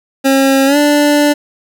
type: tone with pitch glide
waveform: 25% pulse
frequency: 270.3 to 293.1 Hz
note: C#4 to D4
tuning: -44 to -3 cents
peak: -4 dBFS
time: 0.24-1.34 s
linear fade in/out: 20 ms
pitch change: +141 cents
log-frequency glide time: 0.66-0.77 s
effects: none